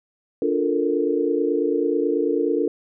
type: chord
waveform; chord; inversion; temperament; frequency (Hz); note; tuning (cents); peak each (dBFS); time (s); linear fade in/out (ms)
sine; Bb major seventh; first; just; 291.4 / 349.6 / 437 / 466.2; D4 / F4 / A4 / Bb4; -13 / +2 / -12 / 0; -24; 0.42-2.68; 2
effects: none